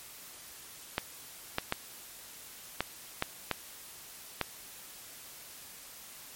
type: clicks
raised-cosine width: 0.3 ms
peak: -12 dBFS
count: 7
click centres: 0.981 / 1.584 / 1.724 / 2.806 / 3.224 / 3.513 / 4.413 s
effects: white hiss -49 dBFS RMS until 6.35 s + MP3 64 kbps